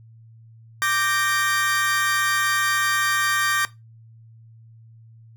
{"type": "chord", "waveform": "40% pulse", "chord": "G minor", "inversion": "second", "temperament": "equal with one note detuned", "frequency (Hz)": [1174.7, 1568, 1851.8], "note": ["D6", "G6", "Bb6"], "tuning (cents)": [0, 0, -12], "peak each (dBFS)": -23, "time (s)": [0.82, 3.65], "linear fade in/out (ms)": 0, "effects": ["noise-tail reverb RT60 0.2 s tail -17 dB re dry", "added 113 Hz sine -45 dBFS peak until 5.36 s"]}